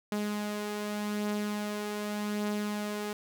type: beating tone pair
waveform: sawtooth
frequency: 207.7 / 208.55 Hz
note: G#3 / G#3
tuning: 0 / +7 cents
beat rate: 0.85 Hz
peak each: -36 / -28 dBFS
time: 0.12-3.13 s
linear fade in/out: 2 ms
effects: none